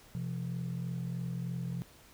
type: tone pair together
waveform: sine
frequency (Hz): 128.6 / 171.76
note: C3 / F3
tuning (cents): -30 / -29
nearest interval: perfect fourth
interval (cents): 501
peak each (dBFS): -35 / -35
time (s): 0.15-1.82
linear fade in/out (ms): 0
effects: tanh soft clip ceiling -30 dBFS + pink hiss -58 dBFS RMS until 2.13 s